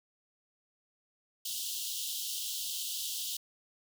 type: high-pass noise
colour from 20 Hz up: pink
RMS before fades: -37 dBFS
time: 1.45-3.37 s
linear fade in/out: 5 ms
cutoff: 2900 Hz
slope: 96 dB/octave
effects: none